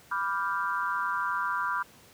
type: chord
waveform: sine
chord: G dominant seventh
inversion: first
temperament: equal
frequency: 987.8 / 1174.7 / 1396.9 / 1568 Hz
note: B5 / D6 / F6 / G6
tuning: 0 / 0 / 0 / 0 cents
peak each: -32 / -32 / -32 / -35 dBFS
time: 0.11-1.83 s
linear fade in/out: 10 ms
effects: pink hiss -55 dBFS RMS until 2.13 s + high-pass 100 Hz 12 dB/octave